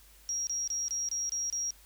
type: tone bursts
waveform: sine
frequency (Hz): 5650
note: F8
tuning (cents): +19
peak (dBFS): -30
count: 7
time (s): 0.29-1.706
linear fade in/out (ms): 0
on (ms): 180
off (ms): 26
effects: added 50 Hz sine -58 dBFS peak until 1.85 s + white hiss -59 dBFS RMS until 1.85 s